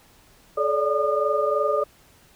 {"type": "tone cluster", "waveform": "sine", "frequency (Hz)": [429.9, 570, 593, 1216], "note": ["A4", "C#5", "D5", "D#6"], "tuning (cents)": [-40, 48, 17, -40], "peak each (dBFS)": -25, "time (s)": [0.57, 1.84], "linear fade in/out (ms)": 10, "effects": ["pink hiss -55 dBFS RMS until 2.35 s"]}